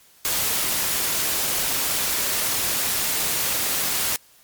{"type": "noise", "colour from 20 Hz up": "white", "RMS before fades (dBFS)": -23, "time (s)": [0.25, 4.16], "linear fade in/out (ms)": 0, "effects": ["white hiss -54 dBFS RMS until 4.43 s", "MP3 96 kbps"]}